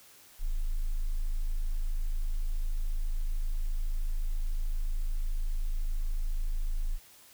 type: tone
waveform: sine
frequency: 26.93 Hz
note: A0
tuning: 36 cents flat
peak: -25 dBFS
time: 0.39-6.99 s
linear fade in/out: 50 ms
effects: tanh soft clip ceiling -24 dBFS + white hiss -56 dBFS RMS until 7.33 s